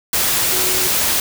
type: tone in noise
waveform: sine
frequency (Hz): 370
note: F#4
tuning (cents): 0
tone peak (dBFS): -27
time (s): 0.52-0.88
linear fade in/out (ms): 2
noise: white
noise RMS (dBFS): -17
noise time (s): 0.13-1.2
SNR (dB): -13
effects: none